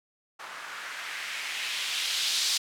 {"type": "noise with low-pass filter sweep", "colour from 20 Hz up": "violet", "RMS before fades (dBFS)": -32, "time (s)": [0.39, 2.58], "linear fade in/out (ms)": 10, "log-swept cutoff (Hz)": [1200, 4500], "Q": 1.7, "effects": []}